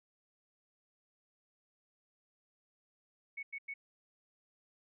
sine tone bursts, 2217 Hz, C#7, in tune, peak -39 dBFS, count 3, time 3.37-3.74 s, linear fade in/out 10 ms, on 60 ms, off 95 ms, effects none

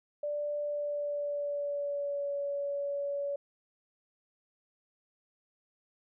sine tone with pitch glide, 587.3 to 567 Hz, D5 to C#5, 0 to +39 cents, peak -31 dBFS, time 0.23-3.36 s, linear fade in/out 5 ms, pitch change -61 cents, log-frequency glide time 0.6-2.33 s, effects none

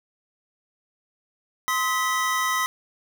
square tone cluster, 1039 / 1270 / 1967 Hz, C6 / D#6 / B6, -12 / +35 / -7 cents, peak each -27 dBFS, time 1.68-2.66 s, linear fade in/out 0 ms, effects none

